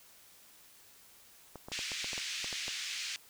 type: clicks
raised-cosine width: 1 ms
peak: -30 dBFS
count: 11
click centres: 1.557 / 1.685 / 1.718 / 1.791 / 1.918 / 2.044 / 2.132 / 2.179 / 2.444 / 2.528 / 2.681 s
type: band-pass noise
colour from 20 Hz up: pink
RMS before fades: -39 dBFS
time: 1.72-3.16 s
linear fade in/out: 0 ms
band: 2100 to 6800 Hz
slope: 24 dB/octave
effects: white hiss -59 dBFS RMS until 3.29 s